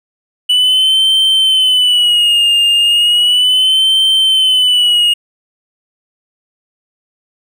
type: tone with vibrato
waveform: triangle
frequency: 2960 Hz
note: F#7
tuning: in tune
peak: -6 dBFS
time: 0.49-5.14 s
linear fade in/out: 10 ms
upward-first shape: sine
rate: 0.35 Hz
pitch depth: 87 cents each way
effects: none